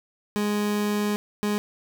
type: tone bursts at uneven times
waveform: 30% pulse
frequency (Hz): 207.7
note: G#3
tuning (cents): 0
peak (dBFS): -20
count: 2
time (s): 0.36-1.16 / 1.43-1.58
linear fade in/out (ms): 0
effects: none